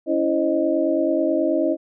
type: tone cluster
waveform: sine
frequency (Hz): 281.6 / 331 / 532 / 621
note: C#4 / E4 / C5 / D#5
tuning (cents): +27 / +7 / +29 / -3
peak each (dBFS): -24 / -21 / -26 / -22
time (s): 0.06-1.77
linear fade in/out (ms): 50
effects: none